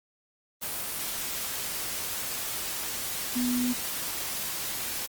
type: tone in noise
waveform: sine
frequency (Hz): 246.9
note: B3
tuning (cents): 0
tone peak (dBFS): -25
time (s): 3.35-3.74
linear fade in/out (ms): 20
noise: white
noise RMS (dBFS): -33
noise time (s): 0.61-5.07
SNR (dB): +5
effects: Opus 24 kbps